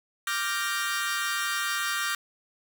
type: chord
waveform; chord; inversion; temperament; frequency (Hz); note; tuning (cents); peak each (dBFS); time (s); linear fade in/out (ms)
sawtooth; G minor seventh; second; equal; 1174.7 / 1396.9 / 1568 / 1864.7; D6 / F6 / G6 / Bb6; 0 / 0 / 0 / 0; -29; 0.27-2.15; 2
effects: none